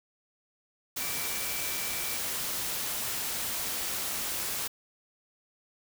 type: tone in noise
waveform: sine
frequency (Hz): 2324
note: D7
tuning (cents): -19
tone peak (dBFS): -41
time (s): 1-2.17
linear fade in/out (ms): 10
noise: white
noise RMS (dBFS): -33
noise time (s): 0.96-4.68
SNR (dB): -11
effects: none